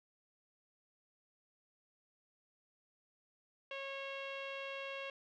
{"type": "tone with low-pass filter", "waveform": "sawtooth", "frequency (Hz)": 547, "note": "C#5", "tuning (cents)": -23, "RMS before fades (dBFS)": -44, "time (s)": [3.71, 5.1], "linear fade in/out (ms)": 2, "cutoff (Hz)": 2900, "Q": 4.1, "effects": []}